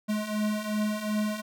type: beating tone pair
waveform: square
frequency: 210.2 / 212.9 Hz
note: G#3 / G#3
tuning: +21 / +43 cents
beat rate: 2.7 Hz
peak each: -33 / -29 dBFS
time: 0.08-1.42 s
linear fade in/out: 20 ms
effects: none